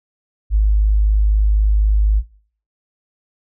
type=tone; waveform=sine; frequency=52 Hz; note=G#1; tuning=3 cents sharp; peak=-10 dBFS; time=0.5-2.23 s; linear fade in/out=50 ms; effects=noise-tail reverb RT60 0.5 s tail -21 dB re dry